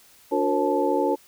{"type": "tone cluster", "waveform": "sine", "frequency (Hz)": [291.6, 362.4, 465, 539, 871], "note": ["D4", "F#4", "A#4", "C#5", "A5"], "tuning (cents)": [-12, -36, -4, -49, -18], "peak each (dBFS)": -26, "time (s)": [0.31, 1.16], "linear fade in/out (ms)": 20, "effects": ["white hiss -54 dBFS RMS until 1.27 s"]}